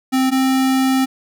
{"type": "tone pair in turn", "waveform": "square", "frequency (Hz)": [261.6, 263.4], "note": ["C4", "C4"], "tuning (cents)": [0, 12], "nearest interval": "unison", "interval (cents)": 12, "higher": "second", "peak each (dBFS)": -14, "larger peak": "neither", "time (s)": [[0.12, 0.31], [0.31, 1.06]], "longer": "second", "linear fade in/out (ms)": 20, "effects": []}